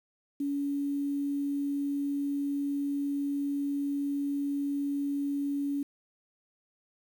sine tone with quantisation, 283.1 Hz, C#4, 37 cents sharp, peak -28 dBFS, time 0.4-5.83 s, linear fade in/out 5 ms, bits 9, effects none

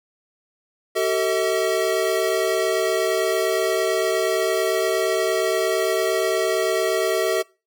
square tone cluster, 381.7 / 450.4 / 640 Hz, G4 / A4 / D#5, -46 / +40 / +49 cents, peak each -24 dBFS, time 0.95-7.43 s, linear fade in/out 20 ms, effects noise-tail reverb RT60 0.3 s tail -23 dB re dry

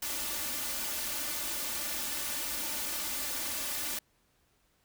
white noise with comb filter, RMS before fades -35 dBFS, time 0.02-3.99 s, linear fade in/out 5 ms, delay 3.4 ms, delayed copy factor +0.75, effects pink hiss -71 dBFS RMS until 4.84 s

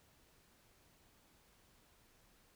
silence, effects pink hiss -69 dBFS RMS until 2.55 s

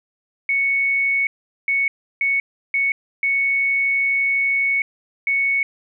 sine tone bursts at uneven times, 2217 Hz, C#7, in tune, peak -16 dBFS, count 6, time 0.49-1.27 / 1.68-1.88 / 2.21-2.4 / 2.74-2.92 / 3.23-4.82 / 5.27-5.63 s, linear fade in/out 2 ms, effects none

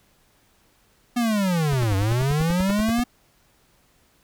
square linear two-way sweep, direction down then up, 246.5 to 93.9 to 246.5 Hz, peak -20 dBFS, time 1.16-3.04 s, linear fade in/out 10 ms, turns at 1.96 s
brown noise bursts, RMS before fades -27 dBFS, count 14, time 1.72-3.002 s, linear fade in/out 2 ms, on 21 ms, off 76 ms
effects pink hiss -61 dBFS RMS until 4.23 s

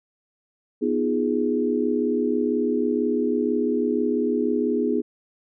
sine chord, F half-diminished seventh, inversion second, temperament equal, 246.9 / 311.1 / 349.2 / 415.3 Hz, Cb4 / Eb4 / F4 / Ab4, 0 / 0 / 0 / 0 cents, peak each -24 / -26 / -29 / -24 dBFS, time 0.81-5.02 s, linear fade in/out 20 ms, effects none

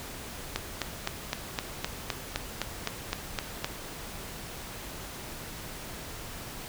click train, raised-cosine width 0.2 ms, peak -11 dBFS, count 13, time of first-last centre 0.56-3.645 s, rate 3.89 Hz, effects pink hiss -41 dBFS RMS until 6.68 s

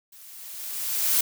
blue noise with level ramp, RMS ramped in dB -49 to -20 dBFS, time 0.12-1.21 s, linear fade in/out 5 ms, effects none

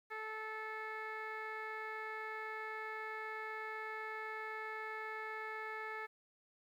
15% pulse tone with low-pass filter, 436.1 Hz, A4, 15 cents flat, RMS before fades -44 dBFS, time 0.1-6.07 s, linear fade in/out 20 ms, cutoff 2100 Hz, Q 3.4, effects 12-bit

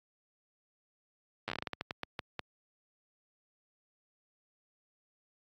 slowing click train, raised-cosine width 0.3 ms, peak -19 dBFS, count 15, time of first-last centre 1.48-2.393 s, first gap 9 ms, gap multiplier 1.27, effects high-pass 80 Hz 12 dB/octave + Opus 48 kbps

